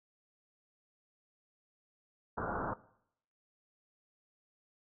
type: low-pass noise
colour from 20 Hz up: white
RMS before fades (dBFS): -37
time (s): 2.37-2.74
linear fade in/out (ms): 10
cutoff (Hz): 1500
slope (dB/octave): 96
effects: noise-tail reverb RT60 0.7 s tail -19 dB re dry